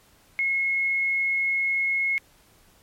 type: tone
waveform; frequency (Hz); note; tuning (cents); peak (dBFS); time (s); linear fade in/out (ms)
sine; 2170; C#7; -37; -21; 0.39-2.18; 0
effects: pink hiss -58 dBFS RMS until 2.82 s + MP3 64 kbps